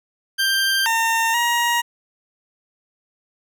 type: tone with pitch steps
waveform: 20% pulse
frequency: 1578 / 910 / 948 Hz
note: G6 / A#5 / A#5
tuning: +11 / -42 / +29 cents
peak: -12 dBFS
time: 0.38-1.82 s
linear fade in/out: 20 ms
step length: 480 ms
effects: none